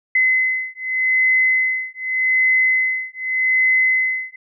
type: beating tone pair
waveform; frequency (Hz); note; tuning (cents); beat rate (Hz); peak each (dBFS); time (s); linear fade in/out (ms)
sine; 2039 / 2039.84; C7 / C7; -45 / -45; 0.84; -18; 0.15-4.36; 5
effects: none